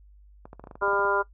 clicks, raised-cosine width 1 ms, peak -28 dBFS, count 12, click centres 0.455 / 0.531 / 0.596 / 0.64 / 0.672 / 0.712 / 0.755 / 0.822 / 0.88 / 0.933 / 0.994 / 1.051 s
harmonic tone, 200.1 Hz, G3, 36 cents sharp, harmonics 2 / 3 / 4 / 5 / 6 / 7, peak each -28 / -30 / -35 / -27 / -33 / -27 dBFS, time 0.81-1.23 s, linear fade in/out 20 ms
effects noise-tail reverb RT60 0.1 s tail -19 dB re dry + added 50 Hz sine -50 dBFS peak until 1.33 s

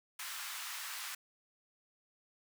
pink high-pass noise, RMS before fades -43 dBFS, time 0.19-1.15 s, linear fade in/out 5 ms, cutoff 1100 Hz, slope 24 dB/octave, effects none

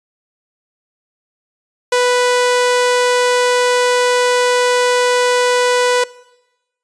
sawtooth tone, 493.9 Hz, B4, in tune, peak -7 dBFS, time 1.92-6.04 s, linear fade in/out 5 ms, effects noise-tail reverb RT60 1.0 s tail -21 dB re dry + resampled to 22050 Hz

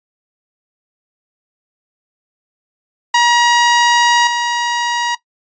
sawtooth tone with level steps, 954 Hz, A#5, 40 cents sharp, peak -5 / -11 dBFS, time 3.14-5.15 s, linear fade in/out 5 ms, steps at 4.27 s, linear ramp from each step 2 ms, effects noise-tail reverb RT60 0.1 s tail -17 dB re dry + resampled to 16000 Hz

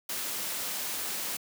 white noise, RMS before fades -34 dBFS, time 0.09-1.37 s, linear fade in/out 5 ms, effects high-pass 150 Hz 12 dB/octave

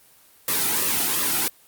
white noise with flanger, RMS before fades -22 dBFS, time 0.48-1.48 s, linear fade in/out 2 ms, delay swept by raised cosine 1.3 to 1.84 ms, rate 2.8 Hz, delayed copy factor -0.95, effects white hiss -54 dBFS RMS until 1.67 s + Opus 24 kbps

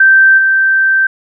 sine tone with level steps, 1560 Hz, G6, 9 cents flat, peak -3 / -7 dBFS, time 0-1.07 s, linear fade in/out 5 ms, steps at 0.37 s, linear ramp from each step 20 ms, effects none

